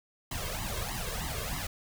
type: noise with flanger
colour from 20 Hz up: pink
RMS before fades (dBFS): -35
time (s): 0.31-1.67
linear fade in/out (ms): 5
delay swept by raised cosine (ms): 0.99 to 1.89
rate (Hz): 3.2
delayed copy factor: +0.95
effects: none